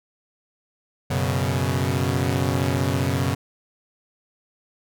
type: chord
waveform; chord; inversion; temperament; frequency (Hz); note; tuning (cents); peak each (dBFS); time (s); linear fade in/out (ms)
sawtooth; F# suspended fourth; none; equal; 92.5 / 123.47 / 138.59; F#2 / B2 / C#3; 0 / 0 / 0; -21; 1.1-3.35; 10
effects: none